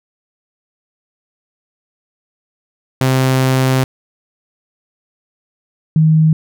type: tone pair in turn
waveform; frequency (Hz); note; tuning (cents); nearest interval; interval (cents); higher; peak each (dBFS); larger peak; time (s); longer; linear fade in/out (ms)
sawtooth / sine; 130.81 / 157.6; C3 / D#3; 0 / +23; minor third; 323; second; -7; neither; 3.01-3.84 / 5.96-6.33; first; 2
effects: none